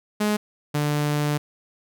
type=tone pair in turn; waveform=sawtooth; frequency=210 / 147.82 Hz; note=G#3 / D3; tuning=+19 / +12 cents; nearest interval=tritone; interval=607 cents; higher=first; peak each=-16 / -17 dBFS; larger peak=first; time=0.2-0.37 / 0.74-1.38 s; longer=second; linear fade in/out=10 ms; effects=none